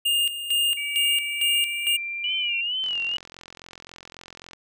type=tone with tremolo; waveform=square; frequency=2824 Hz; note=F7; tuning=19 cents sharp; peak=-20 dBFS; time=0.05-1.97 s; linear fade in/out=10 ms; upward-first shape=square; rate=2.2 Hz; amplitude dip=70%
type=tone with pitch glide; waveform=sine; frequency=2300 to 2382 Hz; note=D7 to D7; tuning=-37 to +24 cents; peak=-28 dBFS; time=0.77-2.61 s; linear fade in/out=5 ms; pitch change=+61 cents; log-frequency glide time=1.04-2.29 s
type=tone with vibrato; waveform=sine; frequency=2910 Hz; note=F#7; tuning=29 cents flat; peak=-24 dBFS; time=2.24-3.17 s; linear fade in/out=2 ms; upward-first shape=sine; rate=2.2 Hz; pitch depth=100 cents each way
type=click train; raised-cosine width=0.2 ms; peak=-24 dBFS; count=75; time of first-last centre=2.84-4.533 s; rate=43.7 Hz
effects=none